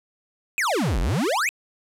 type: exponential two-way sweep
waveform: square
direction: down then up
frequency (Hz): 2647 to 38.54 to 2647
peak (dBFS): -21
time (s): 0.58-1.49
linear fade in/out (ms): 0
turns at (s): 1
effects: low-pass 12000 Hz 12 dB/octave